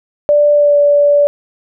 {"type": "tone with pitch glide", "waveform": "sine", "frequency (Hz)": [587.3, 578.9], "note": ["D5", "D5"], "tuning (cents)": [0, -25], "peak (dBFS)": -6, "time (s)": [0.29, 1.27], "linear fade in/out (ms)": 0, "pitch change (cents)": -25, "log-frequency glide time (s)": [0.53, 0.77], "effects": []}